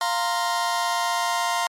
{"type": "chord", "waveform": "sawtooth", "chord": "F suspended fourth", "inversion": "none", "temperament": "just", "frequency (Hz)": [698.5, 931.3, 1047.7], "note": ["F5", "Bb5", "C6"], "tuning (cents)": [0, -2, 2], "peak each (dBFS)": -22, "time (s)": [0.01, 1.67], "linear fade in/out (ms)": 2, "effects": ["low-pass 11000 Hz 12 dB/octave", "MP3 64 kbps"]}